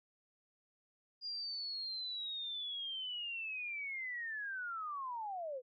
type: linear sweep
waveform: sine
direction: down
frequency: 4853 to 483.4 Hz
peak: -39 dBFS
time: 1.21-5.62 s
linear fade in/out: 50 ms
effects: none